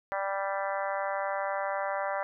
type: harmonic tone with a mistuned harmonic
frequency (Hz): 196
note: G3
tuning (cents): 0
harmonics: 3 / 4 / 5 / 6 / 7 / 8 / 9 / 10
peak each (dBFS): -33 / -35 / -37 / -39 / -40 / -41 / -42 / -43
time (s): 0.12-2.23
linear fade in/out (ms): 0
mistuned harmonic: 10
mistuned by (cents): +28
effects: none